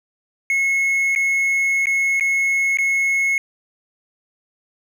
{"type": "tone with dropouts", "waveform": "triangle", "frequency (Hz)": 2179, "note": "C#7", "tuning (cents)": -30, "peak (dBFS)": -14, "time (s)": [0.5, 3.38], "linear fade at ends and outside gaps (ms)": 1, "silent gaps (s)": [[1.151, 1.16], [1.857, 1.869], [2.198, 2.208], [2.772, 2.786]], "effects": []}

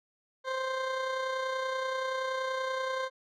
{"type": "tone with amplitude modulation", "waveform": "20% pulse", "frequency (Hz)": 523.3, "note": "C5", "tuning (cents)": 0, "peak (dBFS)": -24, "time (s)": [0.44, 3.1], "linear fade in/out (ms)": 50, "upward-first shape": "sine", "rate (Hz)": 30.5, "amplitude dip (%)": 35, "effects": ["low-pass 4000 Hz 12 dB/octave"]}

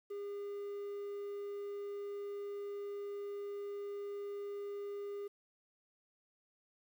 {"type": "tone with quantisation", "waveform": "triangle", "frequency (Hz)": 405.5, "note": "G#4", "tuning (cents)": -41, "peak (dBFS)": -38, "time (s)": [0.1, 5.28], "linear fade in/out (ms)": 10, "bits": 11, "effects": []}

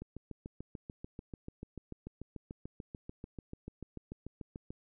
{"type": "click train", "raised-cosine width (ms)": 3, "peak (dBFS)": -30, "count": 33, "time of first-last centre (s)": [0.02, 4.705], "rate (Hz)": 6.83, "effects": []}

